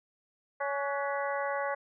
harmonic tone with a mistuned harmonic, 280.8 Hz, C#4, 22 cents sharp, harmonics 2 / 3 / 4 / 5 / 6 / 7, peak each -33 / -36 / -37 / -40 / -42 / -40 dBFS, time 0.6-1.75 s, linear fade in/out 10 ms, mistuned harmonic 5, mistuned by +83 cents, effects none

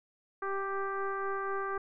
sine tone with frequency modulation, 784 Hz, G5, in tune, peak -31 dBFS, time 0.42-1.78 s, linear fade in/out 5 ms, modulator 393 Hz, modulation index 1.9, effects none

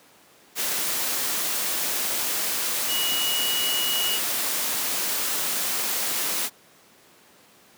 sine tone in noise, 2913 Hz, F#7, 28 cents flat, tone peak -25 dBFS, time 2.87-4.2 s, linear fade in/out 50 ms, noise white, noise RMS -26 dBFS, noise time 0.55-6.5 s, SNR -2 dB, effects pink hiss -54 dBFS RMS until 7.77 s + high-pass 200 Hz 12 dB/octave

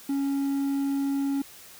triangle tone, 277.2 Hz, C#4, in tune, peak -22 dBFS, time 0.09-1.42 s, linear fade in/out 5 ms, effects white hiss -48 dBFS RMS until 1.79 s

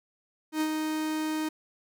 45% pulse tone with ADSR envelope, 311.1 Hz, D#4, in tune, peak -24 dBFS, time 0.52-1.49 s, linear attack 89 ms, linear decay 64 ms, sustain -4 dB, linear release 8 ms, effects none

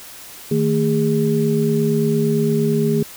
sine tone cluster, 155.3 / 224.1 / 409 Hz, D#3 / A3 / G#4, -3 / +32 / -26 cents, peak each -19 dBFS, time 0.51-3.03 s, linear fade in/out 5 ms, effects white hiss -38 dBFS RMS until 3.16 s

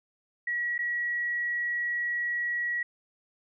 sine tone with dropouts, 1920 Hz, B6, 49 cents flat, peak -27 dBFS, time 0.47-2.83 s, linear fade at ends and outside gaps 5 ms, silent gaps 0.78-0.789 s, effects none

